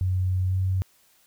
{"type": "tone with pitch glide", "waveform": "sine", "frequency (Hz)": [92.5, 93.9], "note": ["F#2", "F#2"], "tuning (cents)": [0, 26], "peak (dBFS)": -21, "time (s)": [0.01, 0.82], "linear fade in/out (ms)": 0, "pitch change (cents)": 26, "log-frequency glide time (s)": [0.48, 0.54], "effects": ["white hiss -61 dBFS RMS until 1.26 s"]}